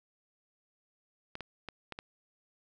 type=clicks; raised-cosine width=0.3 ms; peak=-24 dBFS; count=5; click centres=1.354 / 1.407 / 1.687 / 1.923 / 1.989 s; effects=none